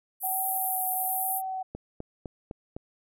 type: band-pass noise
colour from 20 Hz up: pink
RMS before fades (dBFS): -31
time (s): 0.2-1.42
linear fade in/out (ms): 50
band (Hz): 11000 to 14000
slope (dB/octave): 48
type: tone with vibrato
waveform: sine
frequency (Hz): 754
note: F#5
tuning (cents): +32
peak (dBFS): -30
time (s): 0.23-1.63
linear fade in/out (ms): 10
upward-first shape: triangle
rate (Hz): 1.1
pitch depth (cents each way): 21
type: click train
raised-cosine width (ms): 2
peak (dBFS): -23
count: 5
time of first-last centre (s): 1.75-2.765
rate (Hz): 3.94
effects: none